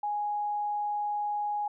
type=tone; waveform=sine; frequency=830 Hz; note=G#5; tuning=1 cent flat; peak=-28 dBFS; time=0.03-1.68 s; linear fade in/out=5 ms; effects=none